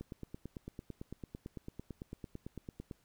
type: click train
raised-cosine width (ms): 3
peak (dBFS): -30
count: 27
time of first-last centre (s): 0.01-2.912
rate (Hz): 8.96
effects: pink hiss -72 dBFS RMS until 3.04 s